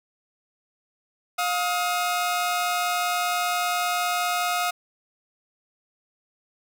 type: tone pair together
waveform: sawtooth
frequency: 710 / 1265.1 Hz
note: F5 / D#6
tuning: +28 / +28 cents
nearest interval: minor seventh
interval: 1000 cents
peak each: -21 / -23 dBFS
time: 1.38-4.71 s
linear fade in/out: 10 ms
effects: none